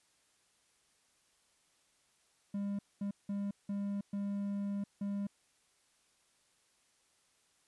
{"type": "tone bursts at uneven times", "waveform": "triangle", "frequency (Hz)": 200.9, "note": "G3", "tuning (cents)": 43, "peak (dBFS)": -32, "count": 6, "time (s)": [[2.54, 2.79], [3.01, 3.11], [3.29, 3.51], [3.69, 4.01], [4.13, 4.84], [5.01, 5.27]], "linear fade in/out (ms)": 5, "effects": ["white hiss -72 dBFS RMS until 7.67 s", "resampled to 24000 Hz"]}